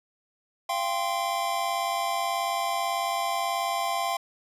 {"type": "chord", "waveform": "square", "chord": "F suspended second", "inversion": "none", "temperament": "equal with one note detuned", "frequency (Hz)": [685.7, 784, 1046.5], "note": ["F5", "G5", "C6"], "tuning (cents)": [-32, 0, 0], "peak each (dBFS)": -31, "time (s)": [0.69, 4.17], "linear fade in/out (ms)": 5, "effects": ["resampled to 32000 Hz"]}